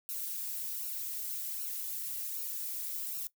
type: noise with flanger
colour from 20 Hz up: violet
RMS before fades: -38 dBFS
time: 0.09-3.27 s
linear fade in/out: 0 ms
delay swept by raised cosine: 0.72 to 4.62 ms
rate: 1.3 Hz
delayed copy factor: +0.95
effects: noise-tail reverb RT60 0.1 s tail -18 dB re dry